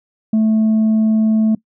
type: tone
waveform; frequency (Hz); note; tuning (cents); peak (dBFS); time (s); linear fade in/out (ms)
sine; 218.9; A3; -9; -8; 0.33-1.55; 5
effects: noise-tail reverb RT60 0.1 s tail -21 dB re dry + tanh soft clip ceiling -10 dBFS